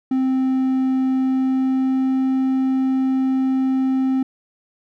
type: tone with pitch glide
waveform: triangle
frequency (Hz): 261.6 to 263.1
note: C4 to C4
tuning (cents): 0 to +10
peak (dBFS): -14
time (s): 0.11-4.23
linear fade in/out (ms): 5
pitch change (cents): +10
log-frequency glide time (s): 1.09-2.28
effects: none